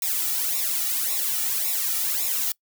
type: noise with flanger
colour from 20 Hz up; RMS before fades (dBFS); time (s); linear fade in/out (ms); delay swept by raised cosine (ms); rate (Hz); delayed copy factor
blue; -25; 0.02-2.52; 2; 0.64 to 1.94; 1.8; -1
effects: noise-tail reverb RT60 0.1 s tail -24 dB re dry